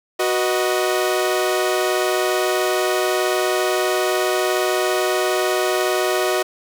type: chord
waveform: sawtooth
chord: B major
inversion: second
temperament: equal with one note detuned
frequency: 370 / 488.5 / 622.3 Hz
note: F#4 / B4 / D#5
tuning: 0 / -19 / 0 cents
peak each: -16 / -22 / -18 dBFS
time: 0.19-6.43 s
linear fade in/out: 10 ms
effects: none